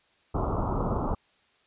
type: low-pass noise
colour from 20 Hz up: pink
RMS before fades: -28 dBFS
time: 0.34-1.15 s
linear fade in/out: 10 ms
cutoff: 1300 Hz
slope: 96 dB/octave
effects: white hiss -65 dBFS RMS until 1.66 s + resampled to 8000 Hz